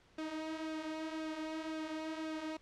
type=tone with flanger; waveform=sawtooth; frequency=315.4 Hz; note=D#4; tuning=24 cents sharp; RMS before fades=-41 dBFS; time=0.18-2.57 s; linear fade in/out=5 ms; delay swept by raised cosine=0.96 to 5.76 ms; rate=1.9 Hz; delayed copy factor=-0.55; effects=pink hiss -66 dBFS RMS until 2.61 s + low-pass 5000 Hz 12 dB/octave